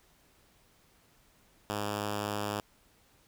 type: tone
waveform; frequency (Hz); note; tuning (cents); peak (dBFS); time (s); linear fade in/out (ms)
5% pulse; 103.6; G#2; -4; -21; 1.7-2.6; 0
effects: pink hiss -65 dBFS RMS until 3.27 s